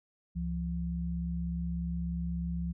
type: tone pair together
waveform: sine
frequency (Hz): 68.5 / 171.86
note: C#2 / F3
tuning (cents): -20 / -28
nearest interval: octave + major third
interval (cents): 1592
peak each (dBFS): -35 / -33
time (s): 0.35-2.73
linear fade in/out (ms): 20
effects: none